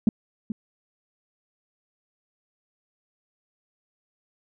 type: tone with echo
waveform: sine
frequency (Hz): 217.7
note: A3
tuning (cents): -18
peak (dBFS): -13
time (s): 0.07-0.09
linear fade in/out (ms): 2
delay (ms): 430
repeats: 1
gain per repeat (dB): -12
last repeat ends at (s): 0.52
effects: tanh soft clip ceiling -9 dBFS